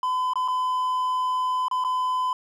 triangle tone with dropouts, 1013 Hz, B5, 44 cents sharp, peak -20 dBFS, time 0.03-2.33 s, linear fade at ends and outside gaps 2 ms, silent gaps 0.335-0.356 / 0.479-0.483 / 1.683-1.712 / 1.84-1.847 s, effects none

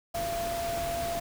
sine tone in noise, 682 Hz, F5, 41 cents flat, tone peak -30 dBFS, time 0.14-1.2 s, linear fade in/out 10 ms, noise pink, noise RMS -37 dBFS, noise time 0.14-1.2 s, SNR +4 dB, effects none

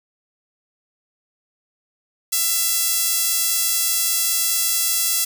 sawtooth tone with high-pass filter, 671 Hz, E5, 31 cents sharp, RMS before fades -20 dBFS, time 2.32-5.25 s, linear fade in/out 10 ms, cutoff 7200 Hz, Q 0.64, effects none

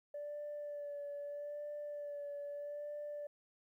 sine tone with vibrato, 582 Hz, D5, 16 cents flat, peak -40 dBFS, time 0.14-3.27 s, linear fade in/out 5 ms, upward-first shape sine, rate 0.79 Hz, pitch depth 22 cents each way, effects tanh soft clip ceiling -38 dBFS + 13-bit

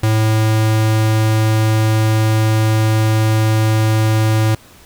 square tone, 109.5 Hz, A2, 8 cents flat, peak -12 dBFS, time 0.03-4.55 s, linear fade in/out 5 ms, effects pink hiss -44 dBFS RMS until 4.85 s

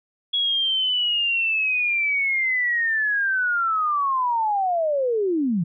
sine linear sweep, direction down, 3354 to 155.56 Hz, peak -19 dBFS, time 0.33-5.64 s, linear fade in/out 10 ms, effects none

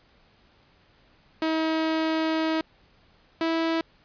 sawtooth tone pair in turn, 319.2 / 327.2 Hz, D#4 / E4, +44 / -13 cents, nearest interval unison, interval 43 cents, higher second, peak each -19 dBFS, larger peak neither, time 1.42-2.61 / 3.41-3.81 s, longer first, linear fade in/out 2 ms, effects pink hiss -60 dBFS RMS until 4.04 s + resampled to 11025 Hz

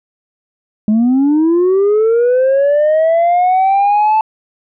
sine linear sweep, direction up, 207.6 to 880 Hz, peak -6 dBFS, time 0.88-4.21 s, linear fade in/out 2 ms, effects tanh soft clip ceiling -7 dBFS

